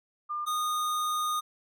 sine / square tone pair in turn, 1200 / 1230.2 Hz, D6 / D#6, +37 / -20 cents, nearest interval unison, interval 43 cents, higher second, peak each -30 / -28 dBFS, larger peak second, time 0.29-0.46 / 0.46-1.41 s, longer second, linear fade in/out 20 ms, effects none

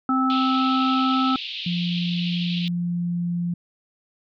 harmonic tone, 261.6 Hz, C4, in tune, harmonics 1 / 3 / 5, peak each -20 / -29 / -22 dBFS, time 0.09-1.36 s, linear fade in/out 2 ms
pink band-pass noise, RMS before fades -32 dBFS, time 0.3-2.68 s, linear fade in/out 0 ms, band 2700 to 4000 Hz, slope 48 dB/octave
sine tone with pitch glide, 174.61 to 173.5 Hz, F3 to F3, 0 to -11 cents, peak -22 dBFS, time 1.66-3.54 s, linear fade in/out 5 ms, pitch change -11 cents, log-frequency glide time 2.51-3.32 s
effects none

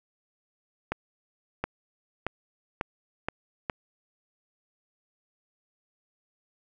accelerating click train, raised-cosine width 0.5 ms, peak -13 dBFS, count 6, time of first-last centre 0.92-3.698 s, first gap 720 ms, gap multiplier 0.87, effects none

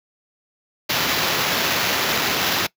white noise with sample-and-hold, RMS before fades -21 dBFS, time 0.89-2.67 s, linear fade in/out 10 ms, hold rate 8820 Hz, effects noise-tail reverb RT60 0.1 s tail -21 dB re dry + high-pass 100 Hz 12 dB/octave

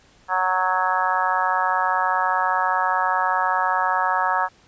harmonic tone, 185 Hz, F#3, in tune, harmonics 3 / 4 / 5 / 6 / 7 / 8 / 9, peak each -33 / -25 / -23 / -26 / -25 / -34 / -26 dBFS, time 0.28-4.49 s, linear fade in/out 50 ms, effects pink hiss -55 dBFS RMS until 4.67 s + resampled to 16000 Hz

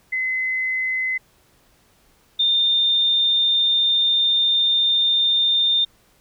sine tone pair in turn, 2040 / 3617 Hz, C7 / A7, -44 / +47 cents, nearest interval minor seventh, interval 991 cents, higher second, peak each -20 / -15 dBFS, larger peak second, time 0.12-1.18 / 2.39-5.85 s, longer second, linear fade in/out 10 ms, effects pink hiss -58 dBFS RMS until 6.2 s

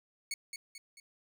15% pulse tone with echo, 2217 Hz, C#7, in tune, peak -28 dBFS, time 0.31-0.34 s, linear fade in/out 2 ms, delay 220 ms, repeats 3, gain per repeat -6 dB, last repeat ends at 1 s, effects none

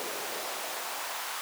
pink noise with high-pass filter sweep, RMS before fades -36 dBFS, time 0-1.41 s, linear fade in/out 0 ms, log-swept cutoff 430 to 1000 Hz, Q 1.4, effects none

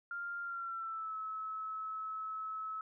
sine tone with pitch glide, 1396.9 to 1295.8 Hz, F6 to E6, 0 to -30 cents, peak -38 dBFS, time 0.11-2.81 s, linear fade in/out 2 ms, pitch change -130 cents, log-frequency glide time 0.42-1.16 s, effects none

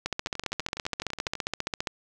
two click trains, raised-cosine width 0.2 ms, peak -11 / -18 dBFS, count 28 / 14, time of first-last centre 0.06-1.872 / 0.27-1.353 s, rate 14.9 / 12 Hz, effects none

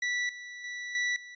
40% pulse tone with level steps, 1960 Hz, B6, 14 cents flat, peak -27 / -40 / -35 / -26 / -43 dBFS, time 0.02-1.35 s, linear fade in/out 5 ms, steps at 0.29 / 0.64 / 0.95 / 1.16 s, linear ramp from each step 2 ms, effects resampled to 16000 Hz

